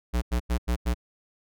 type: tone bursts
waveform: square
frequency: 60.2 Hz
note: B1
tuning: 44 cents flat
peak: -23 dBFS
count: 5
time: 0.13-0.945 s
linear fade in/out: 20 ms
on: 91 ms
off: 90 ms
effects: none